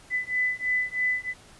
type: beating tone pair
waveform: sine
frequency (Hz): 2000 / 2003.1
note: B6 / B6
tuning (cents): +21 / +24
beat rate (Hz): 3.1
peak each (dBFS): -27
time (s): 0.1-1.34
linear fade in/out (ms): 50
effects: pink hiss -52 dBFS RMS until 1.59 s + resampled to 24000 Hz